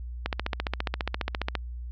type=click train; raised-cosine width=0.3 ms; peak=-11 dBFS; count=20; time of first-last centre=0.26-1.553 s; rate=14.7 Hz; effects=added 60 Hz sine -34 dBFS peak until 1.91 s + low-pass 5000 Hz 12 dB/octave